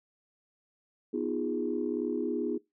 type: chord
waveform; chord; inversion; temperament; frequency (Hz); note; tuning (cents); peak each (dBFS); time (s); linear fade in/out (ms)
sine; F half-diminished seventh; second; equal with one note detuned; 246.9 / 311.1 / 349.2 / 412.2; Cb4 / Eb4 / F4 / Ab4; 0 / 0 / 0 / -13; -34; 1.13-2.58; 10
effects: noise-tail reverb RT60 0.2 s tail -22 dB re dry + tanh soft clip ceiling -18 dBFS